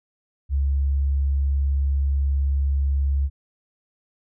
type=tone; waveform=sine; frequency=69.3 Hz; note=C#2; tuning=in tune; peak=-18 dBFS; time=0.49-3.3 s; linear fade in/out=50 ms; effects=none